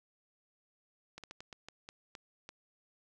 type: slowing click train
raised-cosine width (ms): 0.2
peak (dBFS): -29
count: 9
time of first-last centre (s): 1.18-2.491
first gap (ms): 57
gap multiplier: 1.29
effects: none